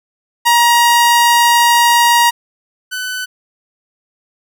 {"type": "tone pair in turn", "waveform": "sawtooth", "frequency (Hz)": [947, 1503.3], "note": ["A#5", "F#6"], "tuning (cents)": [27, 27], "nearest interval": "minor sixth", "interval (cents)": 800, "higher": "second", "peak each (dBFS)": [-4, -16], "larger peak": "first", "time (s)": [[0.45, 2.31], [2.91, 3.26]], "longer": "first", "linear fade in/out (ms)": 20, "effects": []}